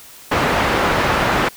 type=low-pass noise; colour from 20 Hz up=white; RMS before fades=-17 dBFS; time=0.31-1.49 s; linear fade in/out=10 ms; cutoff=1500 Hz; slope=12 dB/octave; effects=white hiss -41 dBFS RMS until 1.56 s